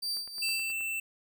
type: tone with tremolo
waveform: 40% pulse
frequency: 4651 Hz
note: D8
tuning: 18 cents flat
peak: -29 dBFS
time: 0.02-0.72 s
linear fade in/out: 10 ms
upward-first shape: sine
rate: 2.7 Hz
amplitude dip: 75%
type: click train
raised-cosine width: 0.5 ms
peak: -37 dBFS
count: 7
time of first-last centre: 0.17-0.808 s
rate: 9.41 Hz
type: tone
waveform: square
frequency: 2670 Hz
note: E7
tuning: 22 cents sharp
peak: -32 dBFS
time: 0.42-1 s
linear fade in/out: 5 ms
effects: none